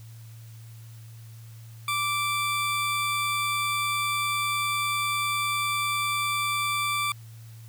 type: tone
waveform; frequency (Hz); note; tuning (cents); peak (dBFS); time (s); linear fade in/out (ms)
20% pulse; 1170; D6; -7; -20; 1.88-7.12; 2
effects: added 113 Hz sine -42 dBFS peak until 7.68 s + white hiss -56 dBFS RMS until 7.68 s